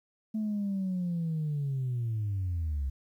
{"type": "linear sweep", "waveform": "sine", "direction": "down", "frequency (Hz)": [219.6, 65.2], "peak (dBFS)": -27, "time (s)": [0.34, 2.9], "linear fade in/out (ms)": 10, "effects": ["tanh soft clip ceiling -26 dBFS", "11-bit"]}